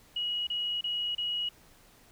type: tone bursts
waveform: sine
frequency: 2905 Hz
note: F#7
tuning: 32 cents flat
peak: -29 dBFS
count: 4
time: 0.16-1.49 s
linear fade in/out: 5 ms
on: 310 ms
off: 30 ms
effects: pink hiss -59 dBFS RMS until 2.11 s